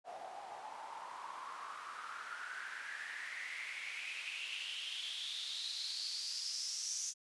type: noise with band-pass filter sweep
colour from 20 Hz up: white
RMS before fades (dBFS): -44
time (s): 0.04-7.14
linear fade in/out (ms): 50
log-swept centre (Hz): 690 to 6200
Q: 6.4
effects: resampled to 24000 Hz